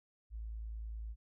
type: tone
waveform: sine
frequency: 54.9 Hz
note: A1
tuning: 3 cents flat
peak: -40 dBFS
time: 0.3-1.16 s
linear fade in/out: 50 ms
effects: none